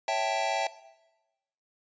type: chord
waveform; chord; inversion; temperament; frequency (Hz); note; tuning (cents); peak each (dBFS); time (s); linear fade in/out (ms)
square; A dominant seventh; first; equal; 554.4 / 659.3 / 784 / 880; C#5 / E5 / G5 / A5; 0 / 0 / 0 / 0; -37 / -31 / -31 / -33; 0.08-0.67; 2
effects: noise-tail reverb RT60 1.0 s tail -17 dB re dry + resampled to 16000 Hz